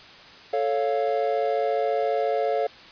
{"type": "chord", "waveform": "triangle", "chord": "A augmented", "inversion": "none", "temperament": "equal", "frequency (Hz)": [440, 554.4, 698.5], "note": ["A4", "C#5", "E#5"], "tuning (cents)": [0, 0, 0], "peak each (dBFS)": -24, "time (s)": [0.53, 2.67], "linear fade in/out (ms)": 5, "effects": ["white hiss -46 dBFS RMS until 2.91 s", "resampled to 11025 Hz"]}